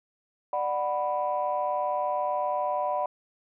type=chord; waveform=sine; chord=B minor; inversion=first; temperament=just; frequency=592.7 / 740.8 / 987.8 Hz; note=D5 / F#5 / B5; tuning=+16 / +2 / 0 cents; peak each=-29 dBFS; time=0.53-3.06 s; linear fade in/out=2 ms; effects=tanh soft clip ceiling -17 dBFS